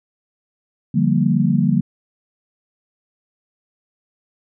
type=chord; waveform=sine; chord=G minor seventh; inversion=second; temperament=equal; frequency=146.83 / 174.61 / 196 / 233.1 Hz; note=D3 / F3 / G3 / Bb3; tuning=0 / 0 / 0 / 0 cents; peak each=-19 dBFS; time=0.94-1.81 s; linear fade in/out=10 ms; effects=none